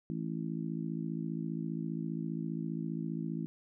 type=harmonic tone; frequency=55 Hz; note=A1; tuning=in tune; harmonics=3 / 4 / 5 / 6; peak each=-37 / -39 / -41 / -43 dBFS; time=0.1-3.46 s; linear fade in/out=0 ms; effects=none